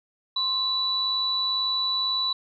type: tone pair together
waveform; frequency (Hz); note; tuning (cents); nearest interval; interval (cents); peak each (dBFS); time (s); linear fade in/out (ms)
sine; 1046.5 / 3951; C6 / B7; 0 / 0; octave + major seventh; 2300; -32 / -23; 0.36-2.33; 5
effects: none